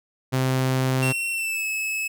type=tone; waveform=sawtooth; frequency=130.4 Hz; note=C3; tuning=5 cents flat; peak=-16 dBFS; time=0.32-1.13 s; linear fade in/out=20 ms
type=tone with pitch glide; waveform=45% pulse; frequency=2718 to 2591 Hz; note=F7 to E7; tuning=-48 to -30 cents; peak=-24 dBFS; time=1.02-2.08 s; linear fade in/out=10 ms; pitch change=-82 cents; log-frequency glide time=1.31-1.65 s
effects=none